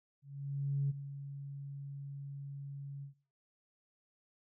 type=tone with ADSR envelope; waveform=sine; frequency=140 Hz; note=C#3; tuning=18 cents sharp; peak=-28 dBFS; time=0.22-3.14 s; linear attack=680 ms; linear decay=22 ms; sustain=-13 dB; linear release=110 ms; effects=noise-tail reverb RT60 0.4 s tail -18 dB re dry + tanh soft clip ceiling -24 dBFS